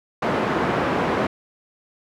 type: band-pass noise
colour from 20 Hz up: pink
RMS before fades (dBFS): -22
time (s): 0.22-1.27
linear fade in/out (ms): 5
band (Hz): 200 to 1500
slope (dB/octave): 12
effects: none